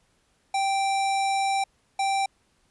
square tone bursts at uneven times, 783 Hz, G5, 2 cents flat, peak -23 dBFS, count 2, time 0.54-1.64 / 1.99-2.26 s, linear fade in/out 5 ms, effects pink hiss -67 dBFS RMS until 2.7 s + resampled to 24000 Hz

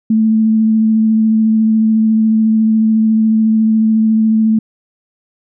sine tone with vibrato, 220 Hz, A3, in tune, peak -8 dBFS, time 0.1-4.59 s, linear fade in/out 5 ms, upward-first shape sine, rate 14 Hz, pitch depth 14 cents each way, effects none

